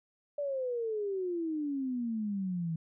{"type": "exponential sweep", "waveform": "sine", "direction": "down", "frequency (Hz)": [587.3, 159.5], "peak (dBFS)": -31, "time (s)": [0.38, 2.76], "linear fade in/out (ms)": 5, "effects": []}